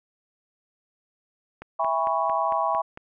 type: click train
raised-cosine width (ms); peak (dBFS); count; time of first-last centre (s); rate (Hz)
0.5; -23; 7; 1.62-2.974; 4.43
type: chord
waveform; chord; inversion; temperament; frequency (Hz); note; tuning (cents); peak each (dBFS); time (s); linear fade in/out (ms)
sine; C# minor seventh; first; equal with one note detuned; 659.3 / 810.7 / 987.8 / 1108.7; E5 / G#5 / B5 / C#6; 0 / -42 / 0 / 0; -27; 1.79-2.82; 10
effects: none